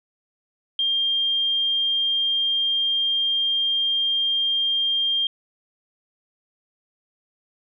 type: tone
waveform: sine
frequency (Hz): 3200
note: G7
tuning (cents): +35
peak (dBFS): -19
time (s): 0.79-5.27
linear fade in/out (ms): 2
effects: none